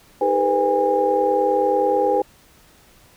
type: tone cluster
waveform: sine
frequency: 315.5 / 404.9 / 465.2 / 505 / 815 Hz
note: D#4 / G#4 / A#4 / B4 / G#5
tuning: +24 / -44 / -4 / +39 / -33 cents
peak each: -27 / -22 / -26 / -19 / -20 dBFS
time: 0.21-2.22 s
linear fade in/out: 5 ms
effects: tanh soft clip ceiling -4 dBFS + pink hiss -52 dBFS RMS until 3.16 s